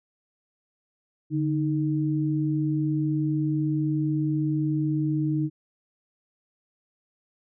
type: tone pair together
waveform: sine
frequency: 146.67 / 310.6 Hz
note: D3 / D#4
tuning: -2 / -3 cents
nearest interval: octave + minor second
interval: 1299 cents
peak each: -25 dBFS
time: 1.3-5.5 s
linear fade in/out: 50 ms
effects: none